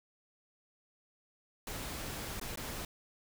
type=noise with dropouts; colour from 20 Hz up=pink; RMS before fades=-41 dBFS; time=1.67-2.85 s; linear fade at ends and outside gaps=2 ms; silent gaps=2.398-2.413 / 2.558-2.573 s; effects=none